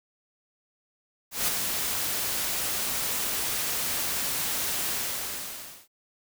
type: noise with ADSR envelope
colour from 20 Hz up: white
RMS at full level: -24 dBFS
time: 1.31-5.88 s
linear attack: 170 ms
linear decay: 8 ms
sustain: -5 dB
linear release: 1000 ms
effects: none